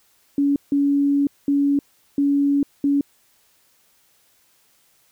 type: tone bursts at uneven times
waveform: sine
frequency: 282.7 Hz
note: C#4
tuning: 34 cents sharp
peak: -15 dBFS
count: 5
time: 0.38-0.56 / 0.72-1.27 / 1.48-1.79 / 2.18-2.63 / 2.84-3.01 s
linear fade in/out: 2 ms
effects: white hiss -60 dBFS RMS until 5.11 s